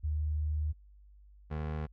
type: tone pair in turn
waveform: sine / 25% pulse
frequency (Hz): 76.1 / 76.85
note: D#2 / D#2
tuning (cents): -38 / -21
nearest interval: unison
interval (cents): 17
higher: second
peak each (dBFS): -29 / -30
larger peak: first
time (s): 0.03-0.73 / 1.5-1.87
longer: first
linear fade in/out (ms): 20
effects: added 50 Hz sine -54 dBFS peak until 1.92 s + low-pass 2000 Hz 12 dB/octave